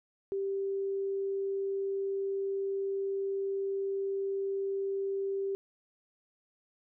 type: tone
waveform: sine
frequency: 392 Hz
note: G4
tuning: in tune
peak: -30 dBFS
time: 0.32-5.55 s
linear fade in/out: 0 ms
effects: none